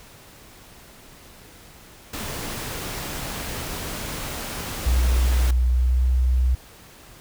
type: noise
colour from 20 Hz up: pink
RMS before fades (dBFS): -31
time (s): 2.13-5.51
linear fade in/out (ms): 5
type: tone with pitch glide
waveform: sine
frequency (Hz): 61.74 to 63.18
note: B1 to B1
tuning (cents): 0 to +40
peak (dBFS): -16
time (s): 4.86-6.55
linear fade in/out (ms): 5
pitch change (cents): +40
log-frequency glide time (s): 5.7-6.03
effects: pink hiss -47 dBFS RMS until 7.2 s